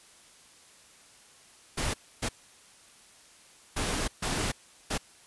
pink noise bursts at uneven times, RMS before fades -30 dBFS, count 5, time 1.77-1.94 / 2.22-2.29 / 3.76-4.08 / 4.22-4.52 / 4.9-4.98 s, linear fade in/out 10 ms, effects white hiss -56 dBFS RMS until 5.26 s + resampled to 24000 Hz

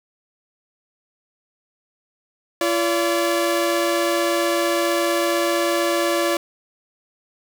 sawtooth tone pair together, 341.4 / 574.2 Hz, F4 / D5, -39 / -39 cents, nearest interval major sixth, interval 900 cents, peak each -17 dBFS, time 2.61-6.37 s, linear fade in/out 2 ms, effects none

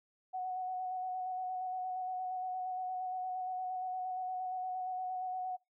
sine tone with vibrato, 740 Hz, F#5, in tune, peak -35 dBFS, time 0.33-5.57 s, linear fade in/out 20 ms, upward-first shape square, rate 8.6 Hz, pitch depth 15 cents each way, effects noise-tail reverb RT60 0.2 s tail -25 dB re dry

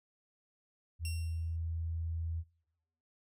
sine tone, 82.41 Hz, E2, in tune, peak -34 dBFS, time 0.99-2.44 s, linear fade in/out 50 ms
15% pulse tone with exponential decay, 2738 Hz, F7, 35 cents flat, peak -33 dBFS, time 1.05-1.56 s, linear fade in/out 1 ms, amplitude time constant 110 ms
effects noise-tail reverb RT60 0.9 s tail -24 dB re dry

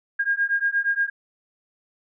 sine beating tone pair, 1617 / 1625.5 Hz, G#6 / G#6, -47 / -38 cents, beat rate 8.5 Hz, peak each -23 / -23 dBFS, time 0.19-1.1 s, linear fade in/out 10 ms, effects none

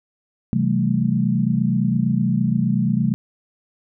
sine chord, A minor seventh, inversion first, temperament equal with one note detuned, 130.81 / 164.81 / 191.41 / 220 Hz, C3 / E3 / G3 / A3, 0 / 0 / -41 / 0 cents, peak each -22 / -24 / -21 / -21 dBFS, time 0.53-3.14 s, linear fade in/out 0 ms, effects none

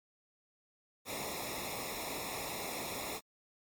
pink noise with comb filter, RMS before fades -40 dBFS, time 1.05-3.21 s, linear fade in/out 50 ms, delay 0.65 ms, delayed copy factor -0.9, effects MP3 96 kbps

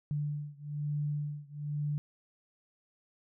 sine beating tone pair, 146.83 / 147.93 Hz, D3 / D3, 0 / +13 cents, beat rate 1.1 Hz, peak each -35 / -36 dBFS, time 0.11-1.98 s, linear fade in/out 0 ms, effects none

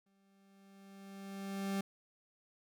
40% pulse tone with exponential growth, 196 Hz, G3, in tune, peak -32 dBFS, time 0.06-1.81 s, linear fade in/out 5 ms, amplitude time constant 380 ms, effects none

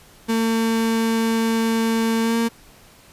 35% pulse tone with pitch glide, 226.2 to 230.4 Hz, A3 to A#3, +48 to -20 cents, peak -16 dBFS, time 0.28-2.49 s, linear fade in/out 20 ms, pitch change +32 cents, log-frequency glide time 2.21-2.37 s, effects pink hiss -49 dBFS RMS until 3.12 s + resampled to 32000 Hz

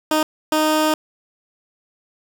15% pulse tone bursts at uneven times, 309.5 Hz, D#4, 9 cents flat, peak -9 dBFS, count 2, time 0.11-0.23 / 0.52-0.94 s, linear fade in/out 2 ms, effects none

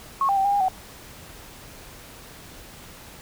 sine tone with pitch steps, 1093 / 793 / 776 / 804 / 809 / 753 Hz, C#6 / G5 / G5 / G5 / G#5 / F#5, -25 / +20 / -18 / +44 / -46 / +30 cents, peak -18 dBFS, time 0.21-0.684 s, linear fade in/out 2 ms, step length 79 ms, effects pink hiss -44 dBFS RMS until 3.21 s

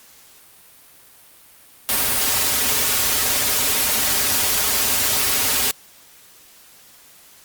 white noise with comb filter, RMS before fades -19 dBFS, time 1.89-5.71 s, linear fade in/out 0 ms, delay 5.9 ms, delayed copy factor -0.85, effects white hiss -48 dBFS RMS until 7.44 s + Opus 48 kbps

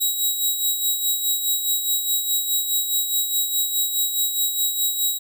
10% pulse tone with tremolo, 3847 Hz, B7, 46 cents flat, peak -10 dBFS, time 0-5.19 s, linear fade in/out 20 ms, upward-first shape sine, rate 4.8 Hz, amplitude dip 55%, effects none

